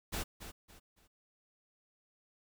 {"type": "noise with echo", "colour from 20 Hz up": "pink", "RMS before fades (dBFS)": -37, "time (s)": [0.12, 0.24], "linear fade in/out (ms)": 20, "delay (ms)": 280, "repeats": 3, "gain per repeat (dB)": -10, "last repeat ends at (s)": 1.08, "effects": []}